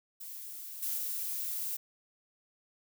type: noise with level steps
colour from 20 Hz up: violet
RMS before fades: -44 / -34 / -36 dBFS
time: 0.2-1.77 s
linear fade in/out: 10 ms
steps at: 0.82 / 0.97 s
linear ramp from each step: 10 ms
effects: none